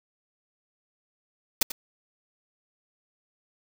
white noise with echo, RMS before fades -20 dBFS, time 1.61-1.63 s, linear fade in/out 5 ms, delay 90 ms, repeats 1, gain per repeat -13 dB, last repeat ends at 1.72 s, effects none

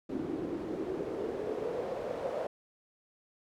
pink noise with band-pass filter sweep, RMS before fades -36 dBFS, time 0.09-2.47 s, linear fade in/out 5 ms, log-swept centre 300 to 580 Hz, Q 4.3, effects none

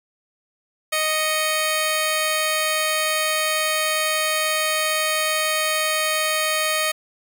10% pulse tone pair together, 622.3 / 2221 Hz, D#5 / C#7, 0 / +3 cents, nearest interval octave + minor seventh, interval 2203 cents, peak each -12 / -17 dBFS, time 0.92-6.92 s, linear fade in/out 10 ms, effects none

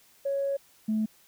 sine tone pair in turn, 554.4 / 217.2 Hz, C#5 / A3, 0 / -22 cents, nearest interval octave + major third, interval 1622 cents, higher first, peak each -25 / -23 dBFS, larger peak second, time 0.25-0.57 / 0.88-1.06 s, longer first, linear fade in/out 10 ms, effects tanh soft clip ceiling -20 dBFS + white hiss -60 dBFS RMS until 1.27 s

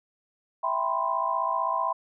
sine chord, C major seventh, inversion first, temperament equal with one note detuned, 659.3 / 784 / 987.8 / 1043.5 Hz, E5 / G5 / B5 / C6, 0 / 0 / 0 / -5 cents, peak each -32 / -33 / -28 / -28 dBFS, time 0.63-1.93 s, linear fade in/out 10 ms, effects none

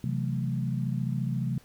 sine chord, F# half-diminished seventh, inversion second, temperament equal, 130.81 / 164.81 / 185 / 220 Hz, C3 / E3 / F#3 / A3, 0 / 0 / 0 / 0 cents, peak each -29 / -34 / -34 / -35 dBFS, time 0.04-1.58 s, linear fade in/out 2 ms, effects pink hiss -58 dBFS RMS until 1.64 s

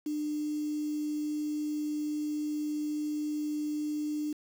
sine tone with quantisation, 300.2 Hz, D4, 38 cents sharp, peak -30 dBFS, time 0.06-4.33 s, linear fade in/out 5 ms, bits 8, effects none

